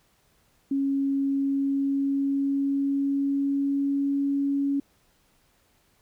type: tone with pitch glide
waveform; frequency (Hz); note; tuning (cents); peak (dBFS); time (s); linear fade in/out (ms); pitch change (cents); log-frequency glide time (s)
sine; 275.3 to 279.6; C#4 to C#4; -12 to +15; -22; 0.71-4.8; 5; +27; 1.25-4.19
effects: pink hiss -65 dBFS RMS until 6.01 s